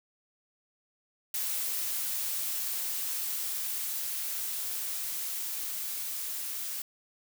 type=noise with level ramp; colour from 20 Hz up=blue; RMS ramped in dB=-32 to -36 dBFS; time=1.34-6.82 s; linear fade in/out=2 ms; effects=none